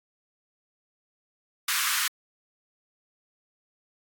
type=high-pass noise; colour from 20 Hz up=pink; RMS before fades=-26 dBFS; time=1.68-2.08 s; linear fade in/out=5 ms; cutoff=1100 Hz; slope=48 dB/octave; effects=AAC 64 kbps